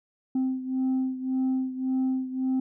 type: beating tone pair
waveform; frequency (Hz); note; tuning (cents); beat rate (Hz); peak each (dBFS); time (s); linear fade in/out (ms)
sine; 260 / 261.8; C4 / C4; -11 / +1; 1.8; -24 / -28; 0.35-2.6; 5
effects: tanh soft clip ceiling -21 dBFS